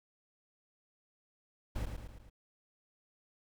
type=noise with echo; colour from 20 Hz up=brown; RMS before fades=-36 dBFS; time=1.75-1.86 s; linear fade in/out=10 ms; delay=110 ms; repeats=4; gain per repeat=-5 dB; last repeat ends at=2.3 s; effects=none